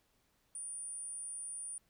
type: tone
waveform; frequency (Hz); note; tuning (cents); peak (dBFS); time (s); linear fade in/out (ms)
sine; 9370; D9; -5; -40; 0.55-1.78; 2
effects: tanh soft clip ceiling -36 dBFS + pink hiss -75 dBFS RMS until 1.89 s